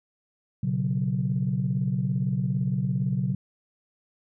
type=chord; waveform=sine; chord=B suspended second; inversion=none; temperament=equal with one note detuned; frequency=121 / 138.59 / 185 Hz; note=B2 / C#3 / F#3; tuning=-35 / 0 / 0 cents; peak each=-28 / -26 / -27 dBFS; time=0.63-3.35 s; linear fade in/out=5 ms; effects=tanh soft clip ceiling -15 dBFS